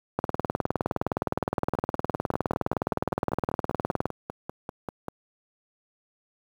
two click trains, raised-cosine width 1 ms, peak -18 / -10 dBFS, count 18 / 76, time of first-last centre 1.75-5.083 / 0.19-4.056 s, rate 5.1 / 19.4 Hz, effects high-pass 80 Hz 12 dB/octave + 8-bit

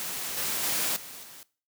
white noise with level steps, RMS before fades -34 / -30 / -28 / -43 / -47 dBFS, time 0-1.43 s, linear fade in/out 0 ms, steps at 0.37 / 0.63 / 0.96 / 1.23 s, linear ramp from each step 5 ms, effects noise-tail reverb RT60 0.4 s tail -20 dB re dry + high-pass 100 Hz 12 dB/octave

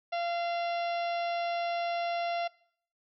harmonic tone, 688 Hz, F5, 26 cents flat, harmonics 1 / 2 / 3 / 4 / 5 / 6 / 7 / 8, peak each -30 / -42 / -42 / -42 / -47 / -49 / -54 / -53 dBFS, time 0.12-2.48 s, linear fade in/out 10 ms, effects noise-tail reverb RT60 0.6 s tail -22 dB re dry

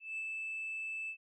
sine tone with ADSR envelope, 2631 Hz, E7, 4 cents flat, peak -34 dBFS, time 0-1.17 s, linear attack 180 ms, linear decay 39 ms, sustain -2 dB, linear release 80 ms, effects tanh soft clip ceiling -34 dBFS

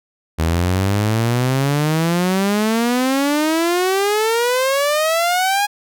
sawtooth exponential sweep, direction up, 78.9 to 830.6 Hz, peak -11 dBFS, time 0.38-5.67 s, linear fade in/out 20 ms, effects none

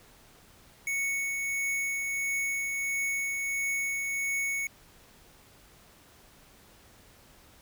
square tone with tremolo, 2217 Hz, C#7, in tune, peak -28 dBFS, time 0.87-4.67 s, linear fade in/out 2 ms, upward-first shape triangle, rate 1.5 Hz, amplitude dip 30%, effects pink hiss -57 dBFS RMS until 7.61 s

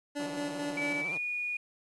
25% pulse tone with tremolo, 289.7 Hz, D4, 24 cents flat, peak -29 dBFS, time 0.15-1.03 s, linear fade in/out 20 ms, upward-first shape square, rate 4.5 Hz, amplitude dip 35%
10% pulse tone with vibrato, 166.9 Hz, E3, 22 cents sharp, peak -33 dBFS, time 0.19-1.18 s, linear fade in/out 10 ms, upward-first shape triangle, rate 14 Hz, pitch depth 280 cents each way
sine tone with pitch glide, 2300 to 2451 Hz, D7 to D#7, -37 to -27 cents, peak -31 dBFS, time 0.77-1.57 s, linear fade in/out 5 ms, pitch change +110 cents, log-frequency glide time 1.06-1.17 s
effects resampled to 24000 Hz + 10-bit

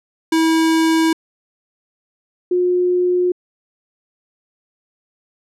square / sine tone pair in turn, 323.7 / 359.1 Hz, E4 / F4, -31 / +48 cents, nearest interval major second, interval 179 cents, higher second, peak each -13 dBFS, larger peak neither, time 0.32-1.13 / 2.51-3.32 s, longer neither, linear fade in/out 5 ms, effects low-pass 10000 Hz 12 dB/octave

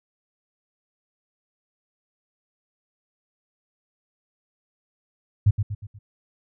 sine tone with echo, 103 Hz, G#2, 14 cents flat, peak -12 dBFS, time 5.46-5.51 s, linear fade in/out 10 ms, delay 120 ms, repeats 4, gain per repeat -7 dB, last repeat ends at 5.99 s, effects none

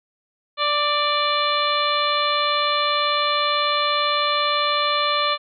harmonic tone with a mistuned harmonic, 587.3 Hz, D5, in tune, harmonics 1 / 2 / 3 / 4 / 5 / 6 / 7, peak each -26 / -21 / -31 / -28 / -29 / -26 / -28 dBFS, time 0.57-5.38 s, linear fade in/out 50 ms, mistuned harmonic 3, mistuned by +17 cents, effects none

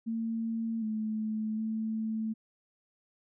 sine tone with pitch steps, 226.6 / 217 / 220.4 Hz, A#3 / A3 / A3, -49 / -24 / +3 cents, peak -30 dBFS, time 0.06-2.34 s, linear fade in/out 20 ms, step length 760 ms, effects none

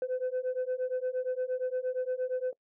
sine beating tone pair, 504 / 512.6 Hz, B4 / C5, +35 / -36 cents, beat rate 8.6 Hz, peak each -31 dBFS, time 0.02-2.53 s, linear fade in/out 2 ms, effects noise-tail reverb RT60 0.1 s tail -22 dB re dry + tanh soft clip ceiling -26 dBFS

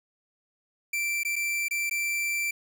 45% pulse tone with dropouts, 2345 Hz, D7, 3 cents flat, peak -26 dBFS, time 0.93-2.51 s, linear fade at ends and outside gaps 5 ms, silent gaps 1.234-1.249 / 1.358-1.362 / 1.684-1.709 / 1.897-1.91 s, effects none

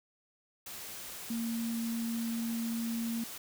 sine tone in noise, 230.1 Hz, A#3, 22 cents flat, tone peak -32 dBFS, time 1.3-3.24 s, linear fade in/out 5 ms, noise white, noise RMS -44 dBFS, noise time 0.66-3.38 s, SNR +9 dB, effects none

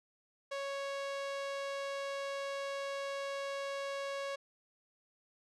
sawtooth tone, 554.4 Hz, C#5, in tune, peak -33 dBFS, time 0.51-4.36 s, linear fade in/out 10 ms, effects low-pass 6000 Hz 12 dB/octave

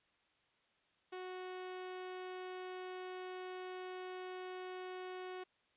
sawtooth tone, 368.4 Hz, F#4, 7 cents flat, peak -40 dBFS, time 1.12-5.44 s, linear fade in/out 10 ms, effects white hiss -75 dBFS RMS until 5.76 s + resampled to 8000 Hz

